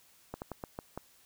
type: slowing click train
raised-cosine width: 1 ms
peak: -24 dBFS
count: 6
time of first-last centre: 0.34-0.976 s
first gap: 79 ms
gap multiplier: 1.24
effects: white hiss -63 dBFS RMS until 1.25 s